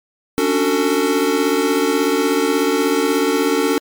square chord, D major seventh, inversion third, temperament equal with one note detuned, 277.2 / 293.7 / 370 / 448.2 Hz, C#4 / D4 / F#4 / A4, 0 / 0 / 0 / +32 cents, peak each -22 / -21 / -22 / -19 dBFS, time 0.38-3.78 s, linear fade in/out 0 ms, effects MP3 96 kbps

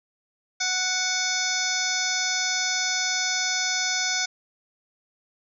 harmonic tone with a mistuned harmonic, 740 Hz, F#5, in tune, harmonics 1 / 2 / 3 / 5 / 6 / 7 / 8 / 9, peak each -35 / -30 / -30 / -32 / -34 / -29 / -30 / -34 dBFS, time 0.6-4.26 s, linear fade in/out 10 ms, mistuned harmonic 5, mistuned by -66 cents, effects none

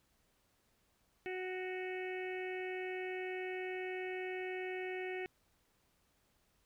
harmonic tone, 370 Hz, F#4, in tune, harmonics 1 / 2 / 4 / 5 / 6 / 7 / 8, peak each -40 / -48 / -55 / -48 / -48 / -51 / -60 dBFS, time 1.26-5.26 s, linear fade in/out 0 ms, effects pink hiss -75 dBFS RMS until 6.65 s

